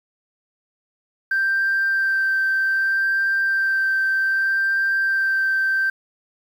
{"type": "tone with vibrato", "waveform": "sine", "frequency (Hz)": 1568, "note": "G6", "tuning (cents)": 0, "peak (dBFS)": -16, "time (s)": [1.31, 5.9], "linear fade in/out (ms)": 5, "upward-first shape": "sine", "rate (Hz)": 0.64, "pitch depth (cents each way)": 10, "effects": ["tanh soft clip ceiling -13 dBFS", "8-bit"]}